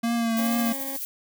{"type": "tone with vibrato", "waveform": "square", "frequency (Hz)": 230.5, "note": "A#3", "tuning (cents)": -19, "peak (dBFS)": -23, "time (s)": [0.03, 0.73], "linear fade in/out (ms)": 10, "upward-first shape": "triangle", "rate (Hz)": 2.3, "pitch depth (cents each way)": 38}
{"type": "noise with tremolo", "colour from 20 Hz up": "violet", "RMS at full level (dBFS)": -31, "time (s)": [0.37, 1.05], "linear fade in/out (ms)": 0, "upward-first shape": "sine", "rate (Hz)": 14, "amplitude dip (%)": 40}
{"type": "tone", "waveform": "20% pulse", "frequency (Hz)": 272.3, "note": "C#4", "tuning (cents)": -31, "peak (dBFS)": -29, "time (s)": [0.38, 0.97], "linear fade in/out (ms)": 10}
{"effects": []}